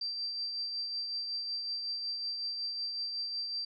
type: tone with tremolo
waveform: sine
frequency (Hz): 4695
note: D8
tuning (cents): -1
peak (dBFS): -32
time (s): 0.01-3.65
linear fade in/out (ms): 5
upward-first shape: triangle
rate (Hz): 5.4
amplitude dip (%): 40
effects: none